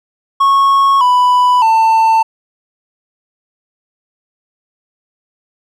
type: tone with pitch steps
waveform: triangle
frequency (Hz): 1100 / 991.4 / 893.5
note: C#6 / B5 / A5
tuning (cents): -14 / +6 / +26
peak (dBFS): -5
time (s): 0.4-2.23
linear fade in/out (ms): 10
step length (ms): 610
effects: none